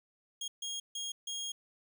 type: tone bursts at uneven times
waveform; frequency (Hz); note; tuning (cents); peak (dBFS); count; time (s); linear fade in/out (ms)
25% pulse; 3267; G#7; -29; -33; 4; 0.41-0.48 / 0.62-0.8 / 0.95-1.12 / 1.27-1.52; 5
effects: none